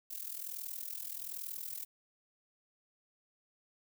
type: noise with amplitude modulation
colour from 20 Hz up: violet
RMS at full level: -39 dBFS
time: 0.1-1.85 s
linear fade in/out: 10 ms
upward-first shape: sine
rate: 41.2 Hz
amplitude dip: 80%
effects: none